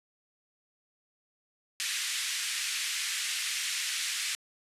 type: band-pass noise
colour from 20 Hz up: pink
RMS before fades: -33 dBFS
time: 1.8-4.35 s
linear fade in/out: 0 ms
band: 1900 to 10000 Hz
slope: 24 dB/octave
effects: resampled to 32000 Hz